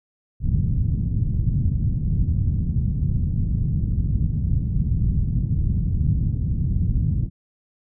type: low-pass noise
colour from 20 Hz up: white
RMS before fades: -21 dBFS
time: 0.4-7.3 s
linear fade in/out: 50 ms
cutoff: 150 Hz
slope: 24 dB/octave
effects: none